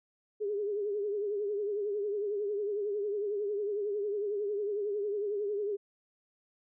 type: tone with vibrato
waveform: sine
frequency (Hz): 410.9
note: G#4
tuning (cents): -18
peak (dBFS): -30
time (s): 0.4-5.77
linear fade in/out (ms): 20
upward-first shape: triangle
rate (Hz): 11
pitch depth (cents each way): 83
effects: none